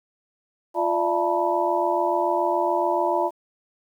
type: tone cluster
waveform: sine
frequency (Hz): 348.3 / 593 / 673 / 885 / 972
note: F4 / D5 / E5 / A5 / B5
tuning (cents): -5 / +17 / +36 / +10 / -28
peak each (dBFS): -26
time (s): 0.74-3.31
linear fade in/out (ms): 50
effects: 9-bit